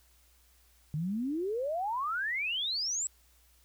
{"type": "exponential sweep", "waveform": "sine", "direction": "up", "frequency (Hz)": [145.1, 7902], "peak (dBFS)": -30, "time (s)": [0.94, 3.07], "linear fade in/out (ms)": 0, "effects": ["added 60 Hz sine -64 dBFS peak until 3.64 s", "white hiss -66 dBFS RMS until 3.64 s"]}